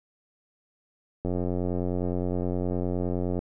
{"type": "click train", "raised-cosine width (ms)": 2, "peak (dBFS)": -16, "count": 193, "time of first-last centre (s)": [1.25, 3.39], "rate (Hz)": 89.7, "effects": []}